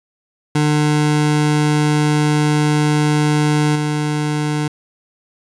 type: tone with level steps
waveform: 25% pulse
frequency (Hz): 150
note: D3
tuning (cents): +37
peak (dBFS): -9 / -13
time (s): 0.55-4.68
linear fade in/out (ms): 5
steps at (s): 3.75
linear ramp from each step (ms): 10
effects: resampled to 24000 Hz